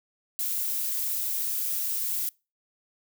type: noise with flanger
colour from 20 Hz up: violet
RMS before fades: -29 dBFS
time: 0.39-2.29 s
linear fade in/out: 0 ms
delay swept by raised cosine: 1.2 to 6.7 ms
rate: 4 Hz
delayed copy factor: +0.55
effects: noise-tail reverb RT60 0.3 s tail -26 dB re dry